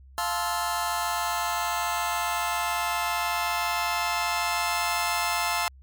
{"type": "chord", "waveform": "sawtooth", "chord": "F major seventh", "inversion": "none", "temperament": "just", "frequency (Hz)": [698.5, 873.1, 1047.7, 1309.6], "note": ["F5", "A5", "C6", "E6"], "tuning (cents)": [0, -14, 2, -12], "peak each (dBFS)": [-27, -26, -27, -28], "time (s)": [0.18, 5.68], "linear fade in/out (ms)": 0, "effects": ["added 66 Hz sine -47 dBFS peak until 5.82 s", "MP3 96 kbps"]}